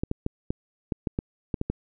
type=clicks; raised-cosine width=3 ms; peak=-13 dBFS; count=10; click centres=0.035 / 0.114 / 0.264 / 0.505 / 0.922 / 1.072 / 1.189 / 1.542 / 1.614 / 1.7 s; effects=none